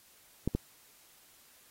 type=clicks; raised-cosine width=3 ms; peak=-16 dBFS; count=2; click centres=0.476 / 0.55 s; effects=white hiss -61 dBFS RMS until 1.7 s + AAC 48 kbps